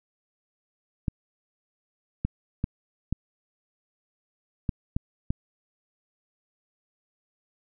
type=clicks; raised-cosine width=5 ms; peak=-13 dBFS; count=7; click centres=1.082 / 2.25 / 2.641 / 3.126 / 4.692 / 4.965 / 5.305 s; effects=none